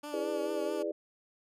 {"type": "tone with vibrato", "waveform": "15% pulse", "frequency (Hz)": 290, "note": "D4", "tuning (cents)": -22, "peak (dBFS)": -33, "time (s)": [0.03, 0.83], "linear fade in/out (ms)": 10, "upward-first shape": "triangle", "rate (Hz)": 4.6, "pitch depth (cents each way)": 50}
{"type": "chord", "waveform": "sine", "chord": "E dominant seventh", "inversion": "none", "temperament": "just", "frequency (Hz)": [329.6, 412, 494.4, 593.3], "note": ["E4", "G#4", "B4", "D5"], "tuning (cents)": [0, -14, 2, 18], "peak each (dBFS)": [-37, -36, -39, -35], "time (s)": [0.13, 0.92], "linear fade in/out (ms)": 10}
{"effects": ["resampled to 32000 Hz"]}